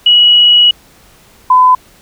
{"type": "tone pair in turn", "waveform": "sine", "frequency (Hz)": [2919, 1010.2], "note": ["F#7", "B5"], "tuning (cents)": [-24, 39], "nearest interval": "octave + tritone", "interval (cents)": 1837, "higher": "first", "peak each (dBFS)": -3, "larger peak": "neither", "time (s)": [[0.06, 0.71], [1.5, 1.75]], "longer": "first", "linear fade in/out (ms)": 5, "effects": ["pink hiss -44 dBFS RMS until 2.01 s"]}